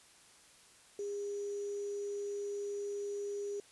sine tone with sample-and-hold, 406 Hz, G#4, 39 cents flat, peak -36 dBFS, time 0.99-3.6 s, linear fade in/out 2 ms, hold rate 6300 Hz, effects white hiss -61 dBFS RMS until 3.71 s + resampled to 24000 Hz

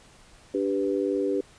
sine chord, G major, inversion second, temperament equal with one note detuned, 292.1 / 392 / 493.9 Hz, D4 / G4 / B4, -9 / 0 / 0 cents, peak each -28 / -26 / -29 dBFS, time 0.54-1.41 s, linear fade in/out 5 ms, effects pink hiss -54 dBFS RMS until 1.58 s + resampled to 22050 Hz

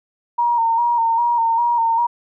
sine tone with vibrato, 932.3 Hz, A#5, in tune, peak -14 dBFS, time 0.38-2.07 s, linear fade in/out 10 ms, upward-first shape square, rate 2.5 Hz, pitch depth 35 cents each way, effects none

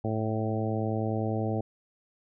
harmonic tone with a mistuned harmonic, 110 Hz, A2, in tune, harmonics 1 / 2 / 3 / 4 / 5 / 6 / 7, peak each -30 / -33 / -35 / -36 / -37 / -38 / -38 dBFS, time 0.04-1.61 s, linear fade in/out 5 ms, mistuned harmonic 1, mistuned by -16 cents, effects none

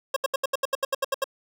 25% pulse tone bursts, 541 Hz, C#5, 42 cents flat, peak -18 dBFS, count 12, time 0.14-1.242 s, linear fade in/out 5 ms, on 24 ms, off 74 ms, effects none

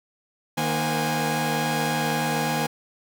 sawtooth tone cluster, 155.6 / 235.2 / 519 / 734 / 823 Hz, D#3 / A#3 / C5 / F#5 / G#5, 0 / +16 / -14 / -14 / -16 cents, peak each -24 / -25 / -28 / -31 / -23 dBFS, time 0.57-2.67 s, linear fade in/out 10 ms, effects none

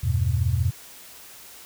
sine chord, E minor, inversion none, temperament equal, 82.41 / 98 / 123.47 Hz, E2 / G2 / B2, 0 / 0 / 0 cents, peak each -24 dBFS, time 0.03-0.71 s, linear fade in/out 10 ms, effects white hiss -45 dBFS RMS until 1.65 s

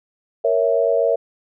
sine chord, A# diminished, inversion none, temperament equal, 466.2 / 554.4 / 659.3 Hz, A#4 / C#5 / E5, 0 / 0 / 0 cents, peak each -19 dBFS, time 0.44-1.16 s, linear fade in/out 10 ms, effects none

